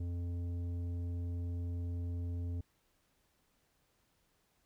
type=tone with tanh clipping; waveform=sine; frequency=87 Hz; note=F2; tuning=6 cents flat; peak=-37 dBFS; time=0-2.61 s; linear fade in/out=5 ms; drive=10 dB; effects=pink hiss -75 dBFS RMS until 4.65 s